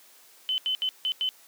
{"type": "tone bursts at uneven times", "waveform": "sine", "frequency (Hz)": 3041, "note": "F#7", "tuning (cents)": 47, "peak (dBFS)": -24, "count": 5, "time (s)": [[0.49, 0.58], [0.66, 0.75], [0.82, 0.89], [1.05, 1.12], [1.21, 1.29]], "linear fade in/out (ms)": 0, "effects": ["white hiss -55 dBFS RMS until 1.47 s", "high-pass 300 Hz 12 dB/octave"]}